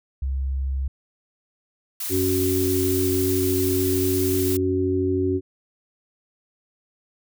sine tone, 67 Hz, C2, 42 cents sharp, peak -22 dBFS, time 0.22-0.88 s, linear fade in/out 5 ms
blue noise, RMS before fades -29 dBFS, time 2-4.57 s, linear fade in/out 5 ms
harmonic tone, 93.2 Hz, F#2, 13 cents sharp, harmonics 1 / 3 / 4, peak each -26 / -24 / -22 dBFS, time 2.09-5.41 s, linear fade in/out 50 ms
effects none

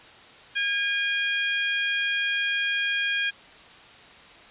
harmonic tone, 814 Hz, G#5, 35 cents flat, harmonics 2 / 3 / 4, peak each -26 / -28 / -29 dBFS, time 0.55-3.31 s, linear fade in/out 20 ms, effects white hiss -48 dBFS RMS until 4.5 s + resampled to 8000 Hz

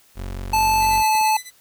30% pulse tone, 46.11 Hz, F#1, 5 cents flat, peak -25 dBFS, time 0.15-1.04 s, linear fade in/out 50 ms
square tone with pitch glide, 873 to 867 Hz, A5 to A5, -14 to -26 cents, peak -16 dBFS, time 0.53-1.37 s, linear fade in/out 5 ms, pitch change -12 cents, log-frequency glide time 0.95-1.09 s
10% pulse tone with tremolo, 2004 Hz, B6, 25 cents sharp, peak -20 dBFS, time 0.8-1.51 s, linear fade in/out 50 ms, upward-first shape sine, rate 9 Hz, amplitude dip 90%
clicks, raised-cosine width 1 ms, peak -25 dBFS, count 2, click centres 1.152 / 1.212 s
effects white hiss -55 dBFS RMS until 1.6 s

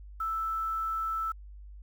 sine tone with quantisation, 1320 Hz, E6, 2 cents sharp, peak -29 dBFS, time 0.2-1.32 s, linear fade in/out 5 ms, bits 9, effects added 50 Hz sine -44 dBFS peak until 1.82 s

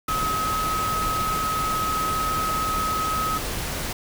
sine tone in noise, 1275 Hz, D#6, 42 cents sharp, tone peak -23 dBFS, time 0.08-3.38 s, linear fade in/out 5 ms, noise pink, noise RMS -29 dBFS, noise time 0.08-3.93 s, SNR +3 dB, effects none

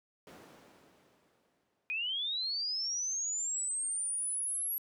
brown noise with exponential decay, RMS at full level -41 dBFS, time 0.27-2.48 s, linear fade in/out 1 ms, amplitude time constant 480 ms
sine linear sweep, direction up, 2438 to 11520 Hz, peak -32 dBFS, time 1.9-4.78 s, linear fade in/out 0 ms
effects high-pass 300 Hz 12 dB/octave

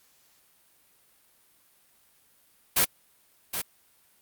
white noise with echo, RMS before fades -21 dBFS, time 2.76-2.85 s, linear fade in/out 10 ms, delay 770 ms, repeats 1, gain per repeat -9 dB, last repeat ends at 3.62 s, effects white hiss -63 dBFS RMS until 4.21 s + Opus 48 kbps

